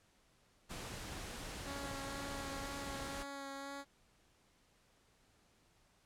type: noise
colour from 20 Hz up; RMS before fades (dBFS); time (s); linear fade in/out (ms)
pink; -46; 0.69-3.24; 20
type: tone with vibrato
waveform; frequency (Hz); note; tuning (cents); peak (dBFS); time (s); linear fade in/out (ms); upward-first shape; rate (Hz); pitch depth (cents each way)
10% pulse; 277.2; C#4; 0; -36; 1.64-3.85; 50; sine; 2; 15
effects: pink hiss -71 dBFS RMS until 6.05 s + low-pass 10000 Hz 12 dB/octave